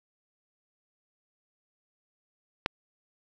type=click; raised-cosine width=0.3 ms; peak=-9 dBFS; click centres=2.661 s; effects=none